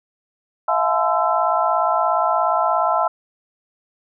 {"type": "tone cluster", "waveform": "sine", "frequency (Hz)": [653, 710, 858, 1026, 1330], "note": ["E5", "F5", "A5", "C6", "E6"], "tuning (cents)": [-17, 28, -44, -34, 15], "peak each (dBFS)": -22, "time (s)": [0.68, 3.08], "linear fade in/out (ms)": 5, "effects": []}